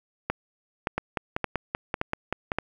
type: two click trains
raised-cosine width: 0.5 ms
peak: -10 / -11 dBFS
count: 5 / 9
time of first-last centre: 0.3-2.586 / 0.98-2.518 s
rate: 1.75 / 5.2 Hz
effects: 8-bit